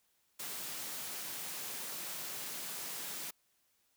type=high-pass noise; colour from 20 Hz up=white; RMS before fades=-42 dBFS; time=0.39-3.31 s; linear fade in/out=10 ms; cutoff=120 Hz; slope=48 dB/octave; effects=white hiss -75 dBFS RMS until 3.96 s